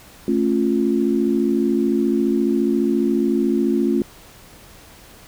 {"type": "chord", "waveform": "sine", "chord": "A augmented", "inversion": "none", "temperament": "equal with one note detuned", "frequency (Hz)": [220, 274.3, 349.2], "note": ["A3", "C#4", "E#4"], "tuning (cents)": [0, -18, 0], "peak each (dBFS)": -20, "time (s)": [0.28, 4.02], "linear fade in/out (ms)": 2, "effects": ["pink hiss -45 dBFS RMS until 5.27 s"]}